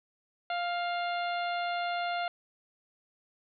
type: harmonic tone with a mistuned harmonic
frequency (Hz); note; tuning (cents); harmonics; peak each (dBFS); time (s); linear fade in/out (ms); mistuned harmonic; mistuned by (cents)
698.5; F5; 0; 1 / 2 / 3 / 4 / 5 / 6; -31 / -37 / -41 / -43 / -45 / -47; 0.5-2.28; 2; 3; +19
effects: none